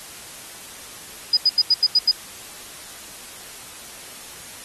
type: tone bursts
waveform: sine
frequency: 4959 Hz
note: D#8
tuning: 7 cents flat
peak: -12 dBFS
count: 7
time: 1.33-2.114 s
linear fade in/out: 5 ms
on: 40 ms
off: 84 ms
effects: white hiss -39 dBFS RMS until 4.64 s + AAC 32 kbps